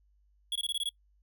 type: tone bursts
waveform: square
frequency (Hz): 3353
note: G#7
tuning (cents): +16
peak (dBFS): -30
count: 7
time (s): 0.52-0.891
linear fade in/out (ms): 2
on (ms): 35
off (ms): 21
effects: noise-tail reverb RT60 0.1 s tail -24 dB re dry + added 50 Hz sine -64 dBFS peak until 1.22 s